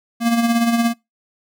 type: tone with tremolo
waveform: square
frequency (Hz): 233.1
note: A#3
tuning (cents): 0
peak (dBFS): -13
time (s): 0.2-0.94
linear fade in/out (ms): 50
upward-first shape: sine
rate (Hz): 17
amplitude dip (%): 50
effects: noise-tail reverb RT60 0.2 s tail -23 dB re dry